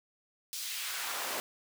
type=noise with high-pass filter sweep; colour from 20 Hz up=pink; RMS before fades=-37 dBFS; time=0.53-1.4 s; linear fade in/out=0 ms; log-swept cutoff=4600 to 440 Hz; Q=0.97; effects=none